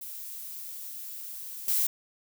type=noise with level steps; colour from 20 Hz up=violet; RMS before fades=-40 / -26 dBFS; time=0.01-1.87 s; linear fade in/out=5 ms; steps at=1.68 s; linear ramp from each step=2 ms; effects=none